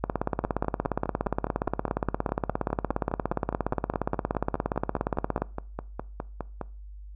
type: two click trains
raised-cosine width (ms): 1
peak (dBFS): -11 / -17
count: 93 / 31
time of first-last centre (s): 0.04-5.42 / 0.44-6.613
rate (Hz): 17.1 / 4.86
effects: noise-tail reverb RT60 0.4 s tail -22 dB re dry + added 50 Hz sine -40 dBFS peak until 7.15 s